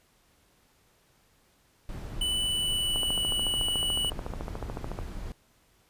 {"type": "noise", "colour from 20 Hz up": "brown", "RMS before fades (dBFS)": -37, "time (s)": [1.89, 5.32], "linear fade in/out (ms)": 0}
{"type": "tone with pitch glide", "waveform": "square", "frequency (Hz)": [2983, 2949], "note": ["F#7", "F#7"], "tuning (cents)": [13, -6], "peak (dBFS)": -27, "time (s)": [2.21, 4.1], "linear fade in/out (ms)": 5, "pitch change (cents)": -19, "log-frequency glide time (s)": [2.32, 3.36]}
{"type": "click train", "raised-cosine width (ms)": 1, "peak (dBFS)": -21, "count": 29, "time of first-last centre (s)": [2.96, 4.989], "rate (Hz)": 13.8}
{"effects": ["pink hiss -65 dBFS RMS until 5.89 s", "resampled to 32000 Hz"]}